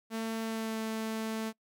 sawtooth tone with pitch glide, 224.2 to 221.2 Hz, A3 to A3, +33 to +9 cents, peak -29 dBFS, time 0.1-1.53 s, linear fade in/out 50 ms, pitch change -24 cents, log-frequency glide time 0.42-0.8 s, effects noise-tail reverb RT60 0.1 s tail -25 dB re dry

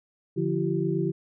sine tone cluster, 147 / 175.1 / 336.5 / 385.5 Hz, D3 / F3 / E4 / G4, +2 / +5 / +36 / -29 cents, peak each -29 dBFS, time 0.36-1.12 s, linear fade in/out 20 ms, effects none

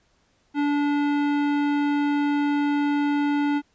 sine tone with hard clipping, 289.5 Hz, D4, 25 cents flat, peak -22 dBFS, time 0.54-3.62 s, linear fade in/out 50 ms, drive 16 dB, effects pink hiss -65 dBFS RMS until 3.74 s + resampled to 16000 Hz

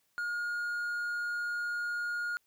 triangle tone, 1428 Hz, F6, 38 cents sharp, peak -30 dBFS, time 0.18-2.37 s, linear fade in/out 0 ms, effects white hiss -74 dBFS RMS until 2.46 s

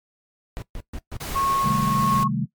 brown noise bursts, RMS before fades -31 dBFS, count 5, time 0.57-1.35 s, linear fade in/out 0 ms, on 52 ms, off 130 ms
pink noise, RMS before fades -32 dBFS, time 1.2-2.24 s, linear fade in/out 10 ms
sine tone with tremolo, 1094 Hz, C#6, 23 cents flat, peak -19 dBFS, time 1.35-2.28 s, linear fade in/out 10 ms, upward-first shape triangle, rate 1.6 Hz, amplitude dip 40%
sine chord, A half-diminished seventh, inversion first, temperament equal, 130.81 / 155.56 / 196 / 220 Hz, C3 / Eb3 / G3 / A3, 0 / 0 / 0 / 0 cents, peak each -27 dBFS, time 1.63-2.46 s, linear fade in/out 20 ms
effects noise-tail reverb RT60 0.1 s tail -18 dB re dry + MP3 96 kbps

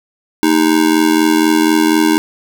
square tone with amplitude modulation, 311.2 Hz, D#4, in tune, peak -6 dBFS, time 0.43-2.18 s, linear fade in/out 0 ms, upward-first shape sine, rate 84.1 Hz, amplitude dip 85%, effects none

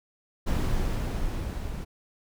brown noise with level ramp, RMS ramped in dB -24 to -34 dBFS, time 0.46-1.85 s, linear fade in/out 20 ms, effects none

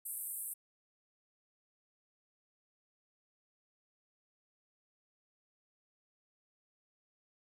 white band-pass noise, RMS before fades -42 dBFS, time 0.05-0.54 s, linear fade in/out 10 ms, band 8200 to 14000 Hz, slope 96 dB/octave, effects none

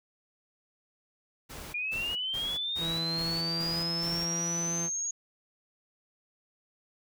pink noise bursts, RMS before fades -43 dBFS, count 7, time 1.49-4.26 s, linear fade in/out 20 ms, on 250 ms, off 170 ms
sine linear sweep, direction up, 2400 to 6670 Hz, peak -30 dBFS, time 1.74-5.11 s, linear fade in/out 5 ms
sawtooth tone with pitch glide, 164.81 to 169.54 Hz, E3 to E3, 0 to +49 cents, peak -30 dBFS, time 2.78-4.9 s, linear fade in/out 50 ms, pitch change +49 cents, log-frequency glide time 2.97-4.24 s
effects none

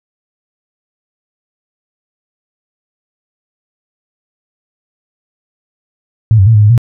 sine tone with pitch steps, 110.5 / 95.6 / 113.4 / 105.4 / 104.7 / 119.2 Hz, A2 / G2 / A#2 / G#2 / G#2 / A#2, +8 / -43 / -47 / +26 / +15 / +39 cents, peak -3 dBFS, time 6.31-6.778 s, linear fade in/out 0 ms, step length 78 ms, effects none

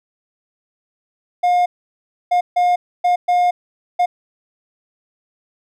triangle tone bursts at uneven times, 713 Hz, F5, 36 cents sharp, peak -10 dBFS, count 6, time 1.43-1.66 / 2.31-2.41 / 2.56-2.76 / 3.04-3.16 / 3.28-3.51 / 3.99-4.06 s, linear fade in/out 10 ms, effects none

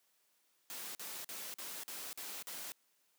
white noise bursts, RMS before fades -45 dBFS, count 7, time 0.7-2.72 s, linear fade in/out 0 ms, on 250 ms, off 45 ms, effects white hiss -75 dBFS RMS until 3.18 s + high-pass 200 Hz 12 dB/octave

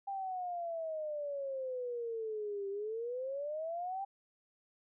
sine exponential two-way sweep, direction down then up, 797 to 392 to 797 Hz, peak -36 dBFS, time 0.07-4.05 s, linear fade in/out 10 ms, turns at 2.69 s, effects none

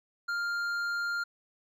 sine tone with hard clipping, 1400 Hz, F6, 4 cents sharp, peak -31 dBFS, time 0.28-1.24 s, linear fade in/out 10 ms, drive 7 dB, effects none

